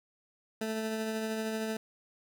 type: tone with tremolo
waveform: 20% pulse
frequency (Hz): 220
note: A3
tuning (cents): 0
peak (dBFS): -26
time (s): 0.61-1.77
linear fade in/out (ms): 5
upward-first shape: triangle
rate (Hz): 13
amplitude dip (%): 30
effects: none